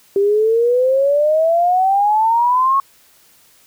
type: exponential sweep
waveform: sine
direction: up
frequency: 392 to 1105 Hz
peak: -11 dBFS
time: 0.16-2.8 s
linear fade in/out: 2 ms
effects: white hiss -51 dBFS RMS until 3.66 s